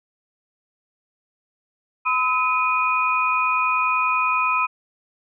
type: tone cluster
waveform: sine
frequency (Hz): 1012 / 1282 / 2471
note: B5 / E6 / D#7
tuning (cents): +42 / -49 / -13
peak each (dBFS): -22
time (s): 2.05-4.67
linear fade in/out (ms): 20
effects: none